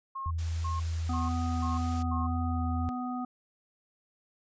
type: tone bursts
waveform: sine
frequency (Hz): 1076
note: C6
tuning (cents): +48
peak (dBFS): -34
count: 5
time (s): 0.15-2.27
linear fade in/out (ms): 10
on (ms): 160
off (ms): 330
type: tone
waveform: sine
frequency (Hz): 82.41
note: E2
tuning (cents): 0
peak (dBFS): -29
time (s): 0.26-2.89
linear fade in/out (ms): 0
type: noise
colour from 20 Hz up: white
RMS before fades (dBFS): -46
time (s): 0.38-2.03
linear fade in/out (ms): 10
type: harmonic tone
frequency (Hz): 249.2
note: B3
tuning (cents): +16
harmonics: 1 / 3 / 5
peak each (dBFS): -33 / -38 / -40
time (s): 1.09-3.25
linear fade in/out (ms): 5
effects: resampled to 16000 Hz